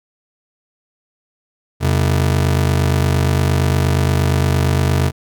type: ring-modulated tone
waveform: 40% pulse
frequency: 107.9 Hz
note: A2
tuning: 33 cents flat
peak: -9 dBFS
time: 1.8-5.12 s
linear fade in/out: 50 ms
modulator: 24.3 Hz
effects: none